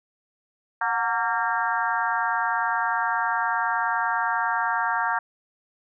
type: harmonic tone with a mistuned harmonic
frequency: 229.8 Hz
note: A#3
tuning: 25 cents flat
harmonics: 3 / 4 / 5 / 6 / 7 / 8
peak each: -30 / -26 / -30 / -29 / -28 / -35 dBFS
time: 0.81-5.19 s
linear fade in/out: 5 ms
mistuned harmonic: 3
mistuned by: +90 cents
effects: none